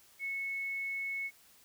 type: tone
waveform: sine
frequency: 2200 Hz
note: C#7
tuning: 14 cents flat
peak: -34 dBFS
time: 0.19-1.31 s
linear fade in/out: 50 ms
effects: white hiss -62 dBFS RMS until 1.64 s